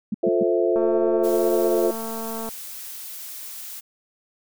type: tone bursts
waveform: sine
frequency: 211.5 Hz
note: G#3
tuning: 32 cents sharp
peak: -21 dBFS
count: 3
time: 0.12-0.432 s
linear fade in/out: 5 ms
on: 24 ms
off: 120 ms
type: chord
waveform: sine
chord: F major seventh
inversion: none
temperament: equal with one note detuned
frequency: 351.7 / 440 / 523.3 / 659.3 Hz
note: F4 / A4 / C5 / E5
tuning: +12 / 0 / 0 / 0 cents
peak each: -21 / -23 / -25 / -25 dBFS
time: 0.23-1.91 s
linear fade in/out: 5 ms
type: click train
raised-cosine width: 1 ms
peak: -20 dBFS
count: 390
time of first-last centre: 0.76-2.489 s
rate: 225 Hz
type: noise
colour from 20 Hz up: blue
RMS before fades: -36 dBFS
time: 1.23-3.81 s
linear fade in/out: 20 ms
effects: none